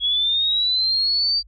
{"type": "linear sweep", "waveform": "sine", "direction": "up", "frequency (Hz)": [3322, 4671], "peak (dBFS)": -17, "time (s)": [0, 1.43], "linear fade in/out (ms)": 50, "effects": ["added 50 Hz sine -46 dBFS peak until 1.47 s"]}